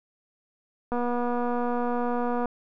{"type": "click train", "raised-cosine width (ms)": 1, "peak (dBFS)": -16, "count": 373, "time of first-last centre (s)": [0.92, 2.457], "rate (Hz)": 242, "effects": []}